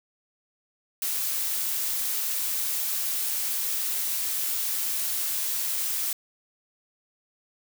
blue noise, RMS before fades -28 dBFS, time 1.02-6.13 s, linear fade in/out 2 ms, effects none

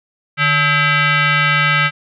sine tone with frequency modulation, 150.6 Hz, D3, 44 cents sharp, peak -11 dBFS, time 0.37-1.91 s, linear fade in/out 50 ms, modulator 723 Hz, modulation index 3.6, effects none

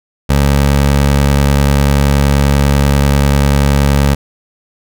20% pulse tone, 70.3 Hz, C#2, 25 cents sharp, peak -3 dBFS, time 0.29-4.15 s, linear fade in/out 10 ms, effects none

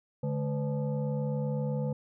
sine tone with frequency modulation, 145.1 Hz, D3, 21 cents flat, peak -28 dBFS, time 0.23-1.93 s, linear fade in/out 5 ms, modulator 358 Hz, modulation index 1, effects none

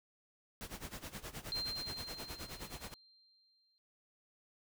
pink noise with tremolo, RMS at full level -44 dBFS, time 0.61-2.94 s, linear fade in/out 0 ms, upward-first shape sine, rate 9.5 Hz, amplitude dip 85%
sine tone with exponential decay, 4166 Hz, C8, 8 cents flat, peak -35 dBFS, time 1.52-3.78 s, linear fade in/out 0 ms, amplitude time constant 490 ms
effects none

